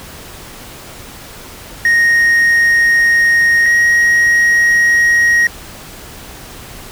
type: tone pair in turn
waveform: triangle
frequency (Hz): 1864.7 / 1885.3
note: A#6 / A#6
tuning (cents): 0 / +19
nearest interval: unison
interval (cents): 19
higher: second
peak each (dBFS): -6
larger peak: neither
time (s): 1.85-3.66 / 3.66-5.47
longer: neither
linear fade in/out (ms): 2
effects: pink hiss -33 dBFS RMS until 6.91 s